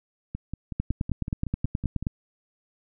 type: two click trains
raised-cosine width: 5 ms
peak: -19 / -13 dBFS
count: 10 / 13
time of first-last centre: 0.35-2.026 / 0.8-2.068 s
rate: 5.37 / 9.46 Hz
effects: none